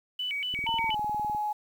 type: tone with vibrato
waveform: sine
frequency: 2600 Hz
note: E7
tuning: 24 cents flat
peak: -29 dBFS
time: 0.19-0.95 s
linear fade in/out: 5 ms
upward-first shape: square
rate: 4.2 Hz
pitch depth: 240 cents each way
type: click train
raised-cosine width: 3 ms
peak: -30 dBFS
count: 17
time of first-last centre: 0.54-1.348 s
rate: 19.8 Hz
type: tone with pitch glide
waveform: sine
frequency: 912 to 841.2 Hz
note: A#5 to G#5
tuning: -38 to +22 cents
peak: -27 dBFS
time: 0.66-1.53 s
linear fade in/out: 10 ms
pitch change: -140 cents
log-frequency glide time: 0.85-0.96 s
effects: 9-bit